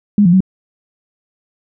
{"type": "tone with pitch steps", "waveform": "sine", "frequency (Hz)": [205.5, 173.1, 188.2], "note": ["G#3", "F3", "F#3"], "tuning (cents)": [-18, -15, 30], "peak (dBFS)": -6, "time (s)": [0.18, 0.405], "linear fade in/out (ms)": 2, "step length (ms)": 75, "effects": []}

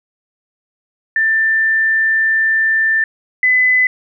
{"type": "tone pair in turn", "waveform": "sine", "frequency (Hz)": [1780, 2011], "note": ["A6", "B6"], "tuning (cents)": [20, 31], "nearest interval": "major second", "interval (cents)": 211, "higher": "second", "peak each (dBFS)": [-11, -9], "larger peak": "second", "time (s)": [[1.16, 3.04], [3.43, 3.87]], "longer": "first", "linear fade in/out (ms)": 2, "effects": []}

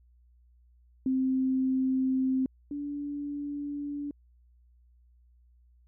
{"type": "tone pair in turn", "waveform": "sine", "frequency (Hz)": [261.6, 288.4], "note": ["C4", "D4"], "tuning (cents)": [0, -31], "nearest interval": "major second", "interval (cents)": 169, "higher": "second", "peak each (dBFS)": [-24, -32], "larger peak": "first", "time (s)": [[1.06, 2.46], [2.71, 4.11]], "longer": "neither", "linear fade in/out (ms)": 2, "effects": ["added 60 Hz sine -58 dBFS peak until 5.87 s"]}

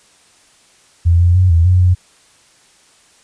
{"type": "tone with pitch steps", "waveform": "sine", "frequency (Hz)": [85.2, 87.4, 92.1, 83.3, 91.1, 90.2], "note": ["F2", "F2", "F#2", "E2", "F#2", "F#2"], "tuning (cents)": [-42, 2, -7, 19, -26, -44], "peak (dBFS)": -7, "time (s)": [1.05, 1.95], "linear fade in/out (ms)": 20, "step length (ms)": 150, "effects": ["white hiss -50 dBFS RMS until 3.23 s", "resampled to 22050 Hz"]}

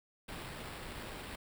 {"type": "noise with sample-and-hold", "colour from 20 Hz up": "pink", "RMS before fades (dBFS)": -45, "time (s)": [0.28, 1.36], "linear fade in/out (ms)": 10, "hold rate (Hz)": 6300, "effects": []}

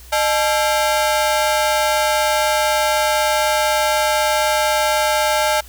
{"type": "ring-modulated tone", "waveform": "sawtooth", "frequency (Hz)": 738, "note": "F#5", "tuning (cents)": -5, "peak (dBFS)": -8, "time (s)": [0.12, 5.61], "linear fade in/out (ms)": 10, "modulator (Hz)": 127, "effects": ["added 60 Hz sine -39 dBFS peak until 5.68 s", "white hiss -44 dBFS RMS until 5.68 s"]}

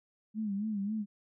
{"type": "tone with vibrato", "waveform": "sine", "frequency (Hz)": 207.7, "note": "G#3", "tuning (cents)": 0, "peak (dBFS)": -31, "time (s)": [0.34, 1.06], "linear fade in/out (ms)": 50, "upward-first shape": "sine", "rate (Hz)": 3.7, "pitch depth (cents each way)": 100, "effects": []}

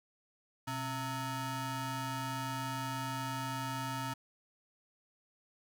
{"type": "ring-modulated tone", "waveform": "25% pulse", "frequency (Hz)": 394.2, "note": "G4", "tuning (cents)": 10, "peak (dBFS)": -29, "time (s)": [0.67, 4.14], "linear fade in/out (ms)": 10, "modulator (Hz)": 520, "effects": []}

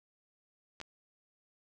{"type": "clicks", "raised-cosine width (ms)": 0.2, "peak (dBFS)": -26, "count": 2, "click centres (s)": [0.802, 0.814], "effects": []}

